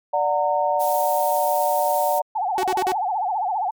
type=chord; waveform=sine; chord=D augmented; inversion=none; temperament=just; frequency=587.3 / 734.2 / 917.7 Hz; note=D5 / F#5 / A#5; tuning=0 / -14 / -27 cents; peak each=-22 dBFS; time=0.13-2.22 s; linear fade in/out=10 ms
type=noise; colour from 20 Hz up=violet; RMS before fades=-30 dBFS; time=0.79-2.2 s; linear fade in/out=20 ms
type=tone with vibrato; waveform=sine; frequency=798 Hz; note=G5; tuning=31 cents sharp; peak=-20 dBFS; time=2.35-3.71 s; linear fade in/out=10 ms; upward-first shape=sine; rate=15 Hz; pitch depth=190 cents each way
type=tone bursts; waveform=sawtooth; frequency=373.6 Hz; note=F#4; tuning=17 cents sharp; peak=-18 dBFS; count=4; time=2.58-2.92 s; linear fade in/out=0 ms; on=52 ms; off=44 ms
effects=MP3 96 kbps